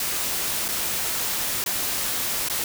white noise with dropouts, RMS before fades -26 dBFS, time 0-2.64 s, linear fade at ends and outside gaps 2 ms, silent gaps 0.682-0.686 / 1.64-1.661 / 2.486-2.498 s, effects none

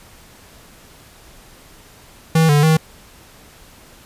square tone with pitch steps, 161.3 / 146.6 / 158.6 Hz, E3 / D3 / D#3, -37 / -3 / +33 cents, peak -11 dBFS, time 2.35-2.77 s, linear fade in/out 5 ms, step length 140 ms, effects pink hiss -45 dBFS RMS until 4.05 s + resampled to 32000 Hz

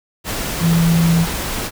sine tone in noise, 167 Hz, E3, 23 cents sharp, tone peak -11 dBFS, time 0.6-1.27 s, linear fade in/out 50 ms, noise pink, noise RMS -23 dBFS, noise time 0.24-1.71 s, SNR +9 dB, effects none

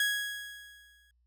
30% pulse tone with exponential decay, 1661.2 Hz, G#6, in tune, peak -22 dBFS, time 0-1.11 s, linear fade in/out 2 ms, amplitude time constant 240 ms, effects added 60 Hz sine -67 dBFS peak until 1.26 s

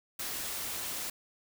white noise, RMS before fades -37 dBFS, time 0.19-1.1 s, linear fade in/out 5 ms, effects none

